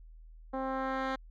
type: tone with low-pass filter sweep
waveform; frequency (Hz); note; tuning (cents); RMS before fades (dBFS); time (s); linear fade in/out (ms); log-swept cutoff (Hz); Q
10% pulse; 264.6; C4; +20; -34; 0.53-1.16; 10; 810 to 3000; 0.93
effects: added 40 Hz sine -49 dBFS peak until 1.3 s